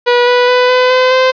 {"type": "tone with pitch steps", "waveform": "sawtooth", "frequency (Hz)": [486.2, 492.1, 498.1, 504.2, 510.4, 516.6], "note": ["B4", "B4", "B4", "B4", "C5", "C5"], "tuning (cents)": [-27, -6, 15, 36, -43, -22], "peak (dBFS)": -3, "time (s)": [0.06, 1.32], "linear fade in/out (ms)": 20, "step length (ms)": 210, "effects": ["resampled to 11025 Hz", "7-bit"]}